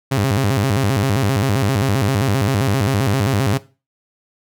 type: tone with vibrato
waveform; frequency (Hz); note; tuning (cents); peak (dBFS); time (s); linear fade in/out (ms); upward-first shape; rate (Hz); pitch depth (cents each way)
sawtooth; 116.54; A#2; 0; -11; 0.11-3.58; 10; square; 7.6; 260
effects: noise-tail reverb RT60 0.3 s tail -17 dB re dry